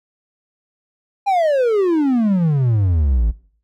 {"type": "exponential sweep", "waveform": "triangle", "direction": "down", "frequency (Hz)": [821, 50.7], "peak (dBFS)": -11, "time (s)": [1.26, 3.32], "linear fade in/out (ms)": 20, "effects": ["noise-tail reverb RT60 0.5 s tail -20 dB re dry"]}